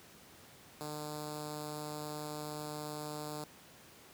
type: tone with notch filter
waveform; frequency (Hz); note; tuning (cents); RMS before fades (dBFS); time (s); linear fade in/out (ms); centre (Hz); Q
5% pulse; 150.4; D3; +42; -42; 0.81-3.44; 0; 1900; 0.55
effects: pink hiss -57 dBFS RMS until 4.13 s + high-pass 100 Hz 12 dB/octave